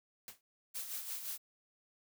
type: noise with exponential decay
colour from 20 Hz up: white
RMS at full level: -44 dBFS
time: 0.28-0.41 s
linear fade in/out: 1 ms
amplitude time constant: 28 ms
type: noise with tremolo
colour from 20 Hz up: blue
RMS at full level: -40 dBFS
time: 0.74-1.38 s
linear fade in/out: 20 ms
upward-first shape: sine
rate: 5.8 Hz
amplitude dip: 55%
effects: none